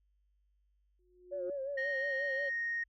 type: tone with exponential growth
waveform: sine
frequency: 360 Hz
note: F#4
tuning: 47 cents flat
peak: -36 dBFS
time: 0.99-1.5 s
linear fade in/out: 2 ms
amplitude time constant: 110 ms
type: tone with vibrato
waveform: sine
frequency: 551 Hz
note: C#5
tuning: 11 cents flat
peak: -35 dBFS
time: 1.31-2.5 s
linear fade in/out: 20 ms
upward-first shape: sine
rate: 5.6 Hz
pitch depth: 73 cents each way
type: tone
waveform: sine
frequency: 1862 Hz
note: A#6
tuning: 2 cents flat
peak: -32 dBFS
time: 1.77-2.84 s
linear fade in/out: 10 ms
effects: tanh soft clip ceiling -27 dBFS + added 50 Hz sine -70 dBFS peak until 2.88 s